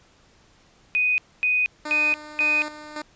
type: tone bursts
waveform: sine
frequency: 2492 Hz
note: D#7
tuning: 2 cents sharp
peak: -18 dBFS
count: 4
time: 0.95-2.62 s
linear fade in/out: 0 ms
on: 230 ms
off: 250 ms
type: tone with tremolo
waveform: 10% pulse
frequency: 302 Hz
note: D4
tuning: 48 cents sharp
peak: -21 dBFS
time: 1.85-3.02 s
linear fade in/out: 5 ms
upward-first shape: square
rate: 1.8 Hz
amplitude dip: 65%
effects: pink hiss -57 dBFS RMS until 3.15 s + resampled to 16000 Hz